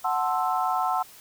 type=chord; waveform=sine; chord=F# half-diminished seventh; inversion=none; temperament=equal; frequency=740 / 880 / 1046.5 / 1318.5 Hz; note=F#5 / A5 / C6 / E6; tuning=0 / 0 / 0 / 0 cents; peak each=-26 / -29 / -29 / -29 dBFS; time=0.04-1.03 s; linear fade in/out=10 ms; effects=white hiss -49 dBFS RMS until 1.2 s